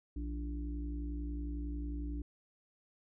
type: harmonic tone with a mistuned harmonic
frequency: 58.27 Hz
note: A#1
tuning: in tune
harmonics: 1 / 3 / 5 / 6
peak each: -37 / -51 / -43 / -55 dBFS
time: 0.16-2.22 s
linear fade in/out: 5 ms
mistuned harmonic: 6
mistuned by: -36 cents
effects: none